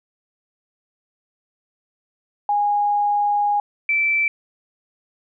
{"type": "tone pair in turn", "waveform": "sine", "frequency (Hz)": [823, 2328], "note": ["G#5", "D7"], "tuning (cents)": [-16, -16], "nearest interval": "octave + tritone", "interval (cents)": 1800, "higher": "second", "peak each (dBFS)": -16, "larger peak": "neither", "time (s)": [[2.49, 3.6], [3.89, 4.28]], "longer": "first", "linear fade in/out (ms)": 2, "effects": []}